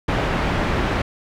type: low-pass noise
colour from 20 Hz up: pink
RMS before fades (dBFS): -21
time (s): 0.08-1.02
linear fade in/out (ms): 5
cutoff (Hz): 2200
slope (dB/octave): 12
effects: none